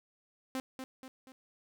sawtooth tone with echo, 261.6 Hz, C4, in tune, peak -30 dBFS, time 0.55-0.6 s, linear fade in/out 0 ms, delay 240 ms, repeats 3, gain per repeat -6 dB, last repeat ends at 1.32 s, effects none

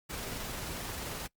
pink noise with amplitude modulation, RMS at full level -38 dBFS, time 0.09-1.28 s, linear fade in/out 20 ms, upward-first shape sine, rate 22.6 Hz, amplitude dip 25%, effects noise-tail reverb RT60 0.1 s tail -22 dB re dry + Opus 48 kbps

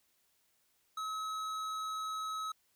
sine tone with tanh clipping, 1284 Hz, E6, 46 cents flat, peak -38 dBFS, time 0.97-2.52 s, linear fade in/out 5 ms, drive 15 dB, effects white hiss -74 dBFS RMS until 2.75 s

